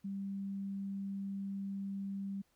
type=tone; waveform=sine; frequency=196.7 Hz; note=G3; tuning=6 cents sharp; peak=-37 dBFS; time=0.04-2.42 s; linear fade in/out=10 ms; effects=pink hiss -75 dBFS RMS until 2.55 s